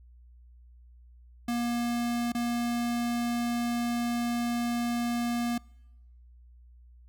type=tone with dropouts; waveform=square; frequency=238 Hz; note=A#3; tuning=36 cents sharp; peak=-28 dBFS; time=1.48-5.58 s; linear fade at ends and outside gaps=5 ms; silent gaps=2.321-2.348 s; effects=noise-tail reverb RT60 1.0 s tail -26 dB re dry + added 60 Hz sine -51 dBFS peak until 7.08 s